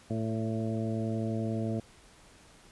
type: harmonic tone with a mistuned harmonic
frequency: 111.4 Hz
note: A2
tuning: 22 cents sharp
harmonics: 1 / 2 / 3 / 4 / 5 / 6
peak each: -33 / -33 / -38 / -41 / -42 / -41 dBFS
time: 0.1-1.8 s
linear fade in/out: 5 ms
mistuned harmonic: 5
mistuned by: +22 cents
effects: pink hiss -57 dBFS RMS until 2.71 s + resampled to 24000 Hz